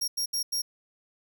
sawtooth tone bursts at uneven times, 5588 Hz, F8, in tune, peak -24 dBFS, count 4, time 0.01-0.08 / 0.17-0.26 / 0.33-0.43 / 0.52-0.62 s, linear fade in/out 10 ms, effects none

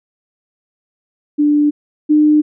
sine tone pair in turn, 295 / 301.9 Hz, D4 / D4, +8 / +48 cents, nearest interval unison, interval 40 cents, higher second, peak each -9 / -7 dBFS, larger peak second, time 1.38-1.71 / 2.09-2.42 s, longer neither, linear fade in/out 20 ms, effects none

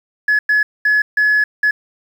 sine tone bursts at uneven times, 1700 Hz, G#6, 40 cents sharp, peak -9 dBFS, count 5, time 0.28-0.39 / 0.49-0.63 / 0.85-1.02 / 1.17-1.44 / 1.63-1.71 s, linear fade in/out 5 ms, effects tanh soft clip ceiling -8 dBFS + 7-bit

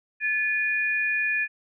sine tone pair together, 1731 / 2448 Hz, A6 / D#7, -29 / -29 cents, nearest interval tritone, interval 600 cents, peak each -25 / -25 dBFS, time 0.2-1.48 s, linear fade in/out 50 ms, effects none

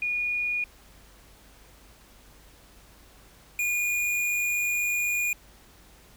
sine / square tone pair in turn, 2445 / 2436 Hz, D#7 / D#7, -31 / -37 cents, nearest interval unison, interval 6 cents, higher first, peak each -25 dBFS, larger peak neither, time 0.02-0.64 / 3.59-5.33 s, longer second, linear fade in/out 2 ms, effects added 50 Hz sine -56 dBFS peak until 6.16 s + pink hiss -55 dBFS RMS until 6.16 s

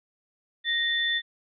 sine tone pair together, 1866 / 3523 Hz, A#6 / A7, +1 / +1 cents, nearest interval major seventh, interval 1100 cents, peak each -26 dBFS, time 0.64-1.22 s, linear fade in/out 50 ms, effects none

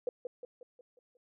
sine tone with echo, 493.9 Hz, B4, in tune, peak -29 dBFS, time 0.07-0.09 s, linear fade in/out 2 ms, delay 180 ms, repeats 6, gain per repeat -6 dB, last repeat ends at 1.17 s, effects none

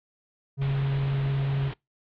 triangle tone, 137.3 Hz, C#3, 16 cents flat, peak -21 dBFS, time 0.57-1.72 s, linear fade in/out 50 ms
pink low-pass noise, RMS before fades -39 dBFS, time 0.61-1.74 s, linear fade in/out 10 ms, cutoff 3700 Hz, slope 48 dB/octave
effects noise-tail reverb RT60 0.2 s tail -25 dB re dry

